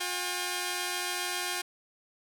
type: tone pair together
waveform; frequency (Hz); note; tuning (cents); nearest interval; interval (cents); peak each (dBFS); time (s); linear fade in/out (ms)
5% pulse; 358.6 / 805; F4 / G5; +46 / +46; octave + major second; 1400; -22; 0-1.62; 10
effects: none